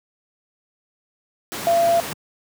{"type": "tone in noise", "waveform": "sine", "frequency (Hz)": 680, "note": "F5", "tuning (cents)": -46, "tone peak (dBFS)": -14, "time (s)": [1.67, 2], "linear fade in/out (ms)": 0, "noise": "pink", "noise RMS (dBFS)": -29, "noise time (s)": [1.52, 2.13], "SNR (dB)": 12, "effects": ["high-pass 150 Hz 12 dB/octave"]}